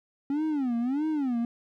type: tone with vibrato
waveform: triangle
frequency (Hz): 270.8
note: C#4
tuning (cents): -40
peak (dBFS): -23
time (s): 0.3-1.45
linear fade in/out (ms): 2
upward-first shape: sine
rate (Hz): 1.6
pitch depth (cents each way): 260
effects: none